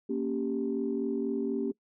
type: chord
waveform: sine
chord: G diminished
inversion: first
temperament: equal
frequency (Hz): 233.1 / 277.2 / 392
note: Bb3 / Db4 / G4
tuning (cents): 0 / 0 / 0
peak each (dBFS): -32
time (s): 0.09-1.72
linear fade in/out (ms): 10
effects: noise-tail reverb RT60 0.1 s tail -23 dB re dry + tanh soft clip ceiling -19 dBFS